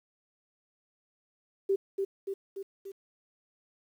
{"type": "tone with echo", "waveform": "sine", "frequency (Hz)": 391.2, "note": "G4", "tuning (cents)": -4, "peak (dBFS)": -23, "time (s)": [1.69, 1.76], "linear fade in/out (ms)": 10, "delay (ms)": 290, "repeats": 4, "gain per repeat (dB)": -4, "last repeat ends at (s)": 2.92, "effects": ["10-bit"]}